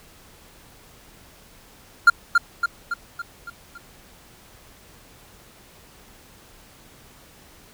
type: tone with echo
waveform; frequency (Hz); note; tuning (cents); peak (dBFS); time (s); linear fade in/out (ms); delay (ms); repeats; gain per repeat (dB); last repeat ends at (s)
triangle; 1396.9; F6; 0; -5; 2.07-2.1; 5; 280; 6; -5; 3.78
effects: pink hiss -50 dBFS RMS until 7.73 s